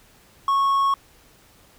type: tone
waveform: triangle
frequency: 1101 Hz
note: C#6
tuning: 12 cents flat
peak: -15 dBFS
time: 0.48-0.94 s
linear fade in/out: 2 ms
effects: pink hiss -54 dBFS RMS until 1.78 s